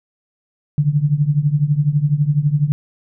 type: tone with tremolo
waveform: sine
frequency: 146.83 Hz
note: D3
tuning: in tune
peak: -9 dBFS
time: 0.78-2.72 s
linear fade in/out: 0 ms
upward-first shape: triangle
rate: 12 Hz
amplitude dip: 90%
effects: none